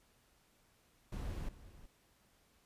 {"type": "noise with echo", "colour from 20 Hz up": "brown", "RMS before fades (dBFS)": -41, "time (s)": [1.12, 1.49], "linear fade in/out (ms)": 5, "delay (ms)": 370, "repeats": 1, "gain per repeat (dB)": -15, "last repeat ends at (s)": 1.86, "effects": ["pink hiss -71 dBFS RMS until 2.65 s", "resampled to 32000 Hz"]}